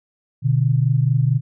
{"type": "tone pair together", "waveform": "sine", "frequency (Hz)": [123.6, 147.99], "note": ["B2", "D3"], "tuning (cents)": [2, 14], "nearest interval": "minor third", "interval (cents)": 312, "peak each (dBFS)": [-16, -18], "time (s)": [0.42, 1.41], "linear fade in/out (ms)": 50, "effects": []}